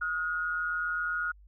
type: tone pair together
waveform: sine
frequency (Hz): 1269 / 1436.6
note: D#6 / F6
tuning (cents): +34 / +48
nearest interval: major second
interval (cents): 214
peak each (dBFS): -37 / -29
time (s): 0.01-1.32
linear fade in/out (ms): 10
effects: added 50 Hz sine -52 dBFS peak until 1.47 s